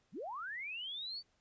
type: linear sweep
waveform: sine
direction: up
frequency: 130 to 4622 Hz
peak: -40 dBFS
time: 0.12-1.23 s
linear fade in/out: 50 ms
effects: pink hiss -75 dBFS RMS until 1.4 s + resampled to 16000 Hz